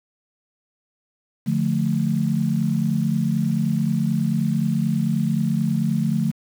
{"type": "chord", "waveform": "sine", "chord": "D minor", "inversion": "none", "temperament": "just", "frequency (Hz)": [146.83, 176.2, 220.2], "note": ["D3", "F3", "A3"], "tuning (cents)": [0, 16, 2], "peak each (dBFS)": [-23, -23, -22], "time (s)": [1.46, 6.32], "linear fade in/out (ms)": 20, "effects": ["7-bit"]}